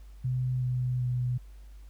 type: tone with pitch steps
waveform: sine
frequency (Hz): 127.2 / 125.74 / 124.29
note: C3 / B2 / B2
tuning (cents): -48 / +32 / +11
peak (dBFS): -26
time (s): 0.24-1.38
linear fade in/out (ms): 10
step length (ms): 380
effects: added 50 Hz sine -45 dBFS peak until 1.89 s + pink hiss -65 dBFS RMS until 1.89 s